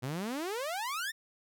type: exponential sweep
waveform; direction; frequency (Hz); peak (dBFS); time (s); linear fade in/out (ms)
sawtooth; up; 120 to 1864.7; -30; 0.02-1.12; 20
effects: none